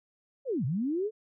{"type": "linear two-way sweep", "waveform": "sine", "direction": "down then up", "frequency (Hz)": [575, 114.5, 449.3], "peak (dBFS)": -27, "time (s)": [0.45, 1.11], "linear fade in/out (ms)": 50, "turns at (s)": 0.65, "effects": []}